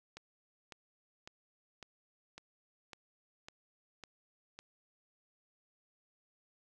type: click train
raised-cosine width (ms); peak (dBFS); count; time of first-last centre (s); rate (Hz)
0.2; -30; 9; 0.17-4.59; 1.81
effects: none